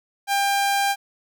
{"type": "tone", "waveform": "sawtooth", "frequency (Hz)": 797, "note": "G5", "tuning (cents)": 28, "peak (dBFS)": -15, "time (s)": [0.27, 0.96], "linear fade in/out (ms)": 50, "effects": []}